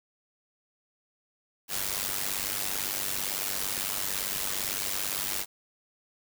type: noise with amplitude modulation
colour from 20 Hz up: white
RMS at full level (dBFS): -28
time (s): 1.68-5.46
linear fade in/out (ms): 50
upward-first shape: sine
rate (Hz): 97.8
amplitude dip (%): 80
effects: none